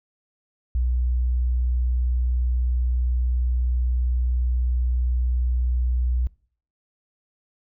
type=tone; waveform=sine; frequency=61.5 Hz; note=B1; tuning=7 cents flat; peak=-19 dBFS; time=0.75-6.27 s; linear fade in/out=0 ms; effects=noise-tail reverb RT60 0.5 s tail -23 dB re dry